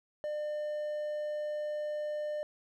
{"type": "tone", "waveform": "triangle", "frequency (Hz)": 600, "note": "D5", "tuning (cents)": 37, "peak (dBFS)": -31, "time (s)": [0.24, 2.43], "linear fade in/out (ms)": 0, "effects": []}